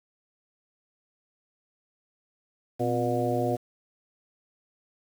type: harmonic tone with a mistuned harmonic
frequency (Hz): 120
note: B2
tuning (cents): -49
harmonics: 1 / 2 / 3 / 4 / 5 / 6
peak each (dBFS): -31 / -31 / -31 / -31 / -31 / -31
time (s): 2.79-3.57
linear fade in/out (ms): 20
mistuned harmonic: 2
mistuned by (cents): +110
effects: 8-bit